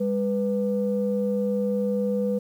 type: tone pair together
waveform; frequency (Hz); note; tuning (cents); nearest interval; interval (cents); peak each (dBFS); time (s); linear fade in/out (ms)
sine; 202.1 / 493.9; G#3 / B4; -47 / 0; octave + minor third; 1547; -24; 0-2.39; 10
effects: tanh soft clip ceiling -14 dBFS + 9-bit